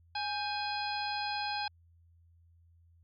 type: harmonic tone with a mistuned harmonic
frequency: 830.6 Hz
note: G#5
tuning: in tune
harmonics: 1 / 2 / 3 / 4 / 5 / 6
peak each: -35 / -41 / -42 / -45 / -41 / -43 dBFS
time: 0.15-1.68 s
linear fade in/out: 5 ms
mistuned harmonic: 2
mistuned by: -97 cents
effects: added 84 Hz sine -60 dBFS peak until 3.03 s